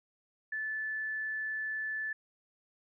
sine tone, 1744 Hz, A6, 16 cents flat, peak -33 dBFS, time 0.52-2.13 s, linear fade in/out 5 ms, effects none

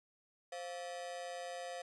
45% pulse ring-modulated tone, 614 Hz, D#5, 23 cents flat, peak -39 dBFS, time 0.52-1.82 s, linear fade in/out 5 ms, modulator 89.2 Hz, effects resampled to 22050 Hz + 13-bit

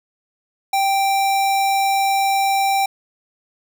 square tone, 784 Hz, G5, in tune, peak -16 dBFS, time 0.73-2.86 s, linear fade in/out 5 ms, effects none

